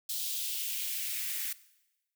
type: noise with high-pass filter sweep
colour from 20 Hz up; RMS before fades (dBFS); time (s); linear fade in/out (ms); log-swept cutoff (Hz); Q
blue; -35; 0.09-1.53; 5; 3800 to 1800; 2.4
effects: noise-tail reverb RT60 1.0 s tail -19 dB re dry